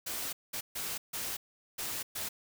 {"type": "noise bursts at uneven times", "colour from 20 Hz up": "white", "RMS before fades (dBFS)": -37, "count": 6, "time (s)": [[0.06, 0.33], [0.53, 0.61], [0.75, 0.98], [1.13, 1.37], [1.78, 2.03], [2.15, 2.29]], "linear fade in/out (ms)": 10, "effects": []}